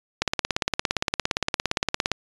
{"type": "click train", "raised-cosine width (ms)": 0.2, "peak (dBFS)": -4, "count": 34, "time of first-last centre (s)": [0.22, 2.117], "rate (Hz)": 17.4, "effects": ["resampled to 22050 Hz"]}